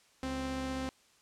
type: tone pair together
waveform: sawtooth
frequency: 69.3 / 261.6 Hz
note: C#2 / C4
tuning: 0 / 0 cents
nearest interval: octave + major seventh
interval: 2300 cents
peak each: -38 / -31 dBFS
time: 0.23-0.89 s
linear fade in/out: 0 ms
effects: white hiss -65 dBFS RMS until 1.21 s + low-pass 8000 Hz 12 dB/octave